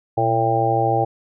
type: harmonic tone with a mistuned harmonic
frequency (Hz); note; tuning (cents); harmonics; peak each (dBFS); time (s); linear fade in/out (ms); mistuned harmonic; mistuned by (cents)
113.1; A2; +48; 1 / 3 / 4 / 5 / 6 / 7; -23 / -25 / -25 / -25 / -25 / -19; 0.17-1.05; 10; 1; +120
effects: none